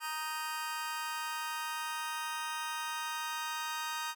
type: chord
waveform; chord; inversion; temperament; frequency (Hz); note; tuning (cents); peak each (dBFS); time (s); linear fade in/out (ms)
sawtooth; Eb major; second; just; 933.4 / 1244.5 / 1555.6; Bb5 / Eb6 / G6; +2 / 0 / -14; -35 / -36 / -39; 0-4.15; 50
effects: none